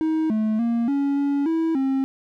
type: tone with pitch steps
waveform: triangle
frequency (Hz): 316.7 / 216.9 / 233.6 / 280.4 / 282.4 / 325.7 / 268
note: D#4 / A3 / A#3 / C#4 / C#4 / E4 / C4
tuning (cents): +31 / -25 / +4 / +20 / +32 / -21 / +42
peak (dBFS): -17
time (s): 0.01-2.04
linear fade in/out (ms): 0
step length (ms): 290
effects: none